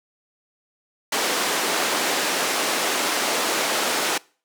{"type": "band-pass noise", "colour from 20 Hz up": "pink", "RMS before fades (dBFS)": -23, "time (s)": [1.12, 4.18], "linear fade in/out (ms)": 5, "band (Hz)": [350, 10000], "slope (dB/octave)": 12, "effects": ["noise-tail reverb RT60 0.4 s tail -24 dB re dry", "high-pass 200 Hz 12 dB/octave"]}